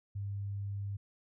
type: tone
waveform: sine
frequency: 100 Hz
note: G2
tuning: 35 cents sharp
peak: -35 dBFS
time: 0.15-0.97 s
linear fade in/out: 10 ms
effects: none